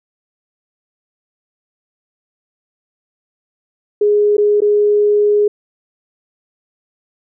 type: tone with dropouts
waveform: sine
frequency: 415.3 Hz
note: G#4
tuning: in tune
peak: -9 dBFS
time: 4.01-5.48 s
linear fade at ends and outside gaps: 5 ms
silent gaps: 4.369-4.38 / 4.605-4.618 s
effects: none